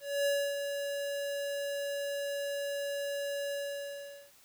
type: tone with ADSR envelope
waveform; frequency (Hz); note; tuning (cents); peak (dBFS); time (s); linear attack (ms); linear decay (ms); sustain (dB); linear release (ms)
square; 566; C#5; +36; -27; 0-4.32; 260; 280; -7; 800
effects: white hiss -61 dBFS RMS until 4.44 s